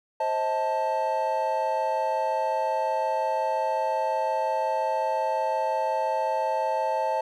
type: chord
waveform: triangle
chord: A diminished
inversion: first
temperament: just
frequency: 528 / 633.6 / 880 Hz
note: C5 / Eb5 / A5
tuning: +16 / +31 / 0 cents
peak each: -28 / -27 / -24 dBFS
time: 0.2-7.21 s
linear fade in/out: 5 ms
effects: none